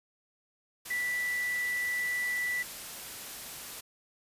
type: tone in noise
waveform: sine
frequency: 1969 Hz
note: B6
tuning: 6 cents flat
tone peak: -29 dBFS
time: 0.9-2.63 s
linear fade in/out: 10 ms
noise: white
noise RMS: -42 dBFS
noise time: 0.85-3.81 s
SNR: +10 dB
effects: resampled to 32000 Hz